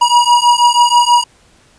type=beating tone pair; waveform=square; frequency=958 / 964.2 Hz; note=A#5 / B5; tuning=+47 / -42 cents; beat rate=6.2 Hz; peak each=-11 dBFS; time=0.01-1.24 s; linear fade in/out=10 ms; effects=pink hiss -49 dBFS RMS until 1.78 s + resampled to 22050 Hz